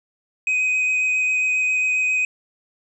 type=tone with vibrato; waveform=triangle; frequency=2512 Hz; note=D#7; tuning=16 cents sharp; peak=-16 dBFS; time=0.47-2.25 s; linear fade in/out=2 ms; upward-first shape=sine; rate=7.4 Hz; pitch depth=10 cents each way; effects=resampled to 24000 Hz